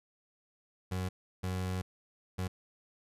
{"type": "tone bursts at uneven times", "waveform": "30% pulse", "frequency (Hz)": 92.4, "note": "F#2", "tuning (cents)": -2, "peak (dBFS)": -30, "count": 3, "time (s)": [[0.91, 1.09], [1.43, 1.82], [2.38, 2.48]], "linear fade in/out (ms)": 10, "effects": ["resampled to 32000 Hz"]}